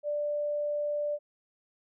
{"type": "tone", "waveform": "sine", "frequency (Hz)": 589, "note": "D5", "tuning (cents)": 5, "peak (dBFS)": -28, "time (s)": [0.03, 1.19], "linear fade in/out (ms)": 50, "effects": []}